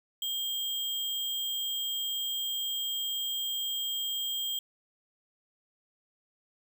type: tone with sample-and-hold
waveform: sine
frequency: 3212 Hz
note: G7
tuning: 41 cents sharp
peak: -30 dBFS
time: 0.22-4.59 s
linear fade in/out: 2 ms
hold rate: 11025 Hz
effects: none